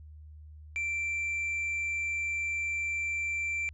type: tone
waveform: triangle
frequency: 2349 Hz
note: D7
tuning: in tune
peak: -28 dBFS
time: 0.76-3.69 s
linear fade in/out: 0 ms
effects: added 76 Hz sine -46 dBFS peak until 3.73 s + resampled to 24000 Hz